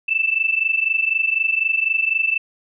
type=tone pair together; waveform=sine; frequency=2637 / 2661 Hz; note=E7 / E7; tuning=0 / +16 cents; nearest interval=unison; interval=16 cents; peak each=-19 / -20 dBFS; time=0.08-2.38 s; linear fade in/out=10 ms; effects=none